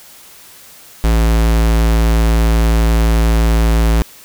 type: tone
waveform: square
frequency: 55.9 Hz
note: A1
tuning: 28 cents sharp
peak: -10 dBFS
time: 1.04-4.02 s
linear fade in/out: 0 ms
effects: white hiss -40 dBFS RMS until 4.24 s